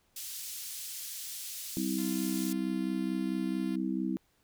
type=band-pass noise; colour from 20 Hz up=white; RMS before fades=-41 dBFS; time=0.16-2.53 s; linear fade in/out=5 ms; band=3600 to 15000 Hz; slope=12 dB/octave
type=harmonic tone; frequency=64.5 Hz; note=C2; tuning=24 cents flat; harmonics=3 / 4 / 5; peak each=-34 / -34 / -34 dBFS; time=1.77-4.17 s; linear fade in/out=0 ms
type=tone; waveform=5% pulse; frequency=347.5 Hz; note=F4; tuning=9 cents flat; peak=-37 dBFS; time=1.98-3.76 s; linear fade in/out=5 ms
effects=pink hiss -71 dBFS RMS until 4.43 s